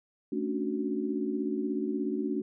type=chord; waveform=sine; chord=D major seventh; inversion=second; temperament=equal; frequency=220 / 277.2 / 293.7 / 370 Hz; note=A3 / C#4 / D4 / F#4; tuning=0 / 0 / 0 / 0 cents; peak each=-34 dBFS; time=0.32-2.42 s; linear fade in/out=5 ms; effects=none